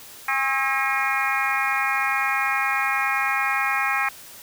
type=harmonic tone with a mistuned harmonic; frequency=270.4 Hz; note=C#4; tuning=43 cents flat; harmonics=3 / 4 / 5 / 6 / 7 / 8 / 9; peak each=-28 / -28 / -28 / -28 / -28 / -28 / -28 dBFS; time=0.28-4.09 s; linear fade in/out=5 ms; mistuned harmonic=5; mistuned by=-62 cents; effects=white hiss -43 dBFS RMS until 4.42 s